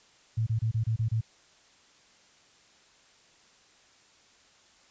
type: tone bursts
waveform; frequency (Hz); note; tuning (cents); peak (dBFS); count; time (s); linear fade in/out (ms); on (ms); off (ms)
sine; 111.9; A2; +30; -24; 7; 0.37-1.211; 10; 97; 27
effects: white hiss -60 dBFS RMS until 4.9 s + resampled to 16000 Hz